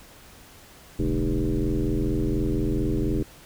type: tone with frequency modulation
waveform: sine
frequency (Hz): 137.7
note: C#3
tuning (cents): -11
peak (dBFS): -21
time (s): 0.99-3.23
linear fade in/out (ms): 5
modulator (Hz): 84.2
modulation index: 3.1
effects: pink hiss -49 dBFS RMS until 3.45 s